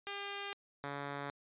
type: tone pair in turn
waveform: 5% pulse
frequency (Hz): 401.4 / 141.92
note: G4 / C#3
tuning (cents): +41 / +41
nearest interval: octave + tritone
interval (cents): 1800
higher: first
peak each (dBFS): -28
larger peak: neither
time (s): 0.07-0.53 / 0.84-1.3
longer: neither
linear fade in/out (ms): 0
effects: resampled to 8000 Hz